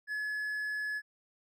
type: tone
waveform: triangle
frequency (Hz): 1704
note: G#6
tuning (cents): +44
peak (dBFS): -31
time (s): 0.07-1.02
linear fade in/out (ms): 50
effects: none